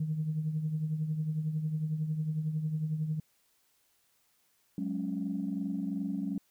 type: tone with tremolo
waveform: sine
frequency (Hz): 155.56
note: D#3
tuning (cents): 0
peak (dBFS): -26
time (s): 0-3.2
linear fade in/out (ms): 5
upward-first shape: triangle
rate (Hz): 11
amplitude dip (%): 65
type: chord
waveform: sine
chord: F# suspended second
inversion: none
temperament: equal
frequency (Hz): 185 / 207.7 / 277.2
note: F#3 / G#3 / C#4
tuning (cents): 0 / 0 / 0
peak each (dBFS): -35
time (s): 4.78-6.38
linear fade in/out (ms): 2
effects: tanh soft clip ceiling -23 dBFS + white hiss -71 dBFS RMS until 6.5 s